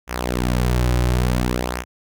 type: tone with flanger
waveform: sawtooth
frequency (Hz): 61.4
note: B1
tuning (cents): -9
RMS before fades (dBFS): -20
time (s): 0.07-1.85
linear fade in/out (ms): 50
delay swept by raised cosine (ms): 0.23 to 4.43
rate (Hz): 0.57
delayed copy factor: -0.7
effects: none